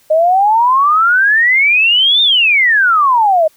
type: exponential two-way sweep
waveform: sine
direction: up then down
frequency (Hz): 610 to 3669 to 610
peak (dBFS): -7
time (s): 0.1-3.48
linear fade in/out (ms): 10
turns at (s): 2.22
effects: white hiss -51 dBFS RMS until 3.56 s